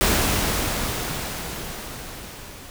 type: noise with level ramp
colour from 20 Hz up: pink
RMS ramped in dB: -19 to -41 dBFS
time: 0.01-2.7 s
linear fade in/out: 0 ms
effects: none